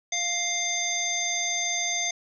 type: harmonic tone with a mistuned harmonic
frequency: 698.5 Hz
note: F5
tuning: in tune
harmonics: 1 / 3 / 5 / 7 / 9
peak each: -35 / -30 / -32 / -38 / -28 dBFS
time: 0.12-2.11 s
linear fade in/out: 5 ms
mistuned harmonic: 5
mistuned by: +47 cents
effects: none